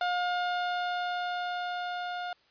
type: tone with level ramp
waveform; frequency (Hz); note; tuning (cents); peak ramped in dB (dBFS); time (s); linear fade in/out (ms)
30% pulse; 713; F5; +36; -24 to -31; 0.01-2.33; 2
effects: white hiss -65 dBFS RMS until 2.5 s + resampled to 11025 Hz